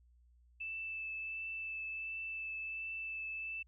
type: tone with vibrato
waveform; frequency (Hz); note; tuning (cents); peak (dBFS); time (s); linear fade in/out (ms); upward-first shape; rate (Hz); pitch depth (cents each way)
sine; 2637; E7; 0; -39; 0.6-3.63; 10; triangle; 1.4; 12
effects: added 60 Hz sine -63 dBFS peak until 3.67 s